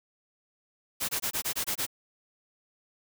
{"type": "noise bursts", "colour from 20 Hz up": "white", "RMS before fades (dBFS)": -30, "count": 8, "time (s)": [1, 1.866], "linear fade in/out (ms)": 20, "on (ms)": 89, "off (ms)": 22, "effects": []}